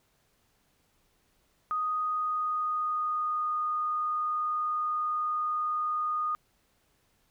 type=tone with pitch glide; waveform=sine; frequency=1244.5 to 1230.2 Hz; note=D#6 to D#6; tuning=0 to -20 cents; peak=-27 dBFS; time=1.71-6.35 s; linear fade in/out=0 ms; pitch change=-20 cents; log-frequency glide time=2-3.56 s; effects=pink hiss -70 dBFS RMS until 7.3 s